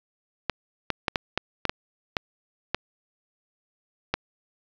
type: clicks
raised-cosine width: 0.3 ms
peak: -7 dBFS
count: 10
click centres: 0.497 / 0.903 / 1.082 / 1.158 / 1.376 / 1.653 / 1.695 / 2.168 / 2.746 / 4.14 s
effects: resampled to 16000 Hz + 8-bit